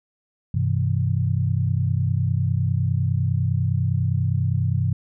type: tone cluster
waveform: sine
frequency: 96.7 / 126.6 / 161.5 Hz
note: G2 / B2 / E3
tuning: -23 / +43 / -35 cents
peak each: -22 / -22 / -26 dBFS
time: 0.54-4.93 s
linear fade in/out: 5 ms
effects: none